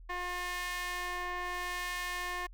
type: ring-modulated tone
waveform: sawtooth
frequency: 357.6 Hz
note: F4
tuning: 41 cents sharp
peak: -28 dBFS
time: 0.09-2.47 s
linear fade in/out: 10 ms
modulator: 1430 Hz
effects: added 41 Hz sine -48 dBFS peak until 2.53 s